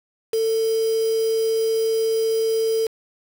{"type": "tone with quantisation", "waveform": "sine", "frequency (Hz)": 447.3, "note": "A4", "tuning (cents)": 28, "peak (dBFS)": -18, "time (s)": [0.33, 2.87], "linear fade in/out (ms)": 5, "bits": 5, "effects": []}